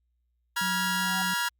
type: chord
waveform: sawtooth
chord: F diminished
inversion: second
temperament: equal with one note detuned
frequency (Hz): 964.6 / 1396.9 / 1661.2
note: Cb6 / F6 / Ab6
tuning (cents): -41 / 0 / 0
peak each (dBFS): -27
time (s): 0.56-1.49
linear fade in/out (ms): 10
type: tone with vibrato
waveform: sine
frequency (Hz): 183.2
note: F#3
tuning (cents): -17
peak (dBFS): -33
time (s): 0.61-1.34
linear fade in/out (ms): 5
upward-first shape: sine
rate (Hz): 5.5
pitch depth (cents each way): 10
type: tone with exponential growth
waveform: sine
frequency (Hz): 760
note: F#5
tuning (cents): +46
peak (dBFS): -33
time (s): 0.78-1.22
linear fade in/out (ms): 0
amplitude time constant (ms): 95
effects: added 60 Hz sine -70 dBFS peak until 1.59 s + Opus 48 kbps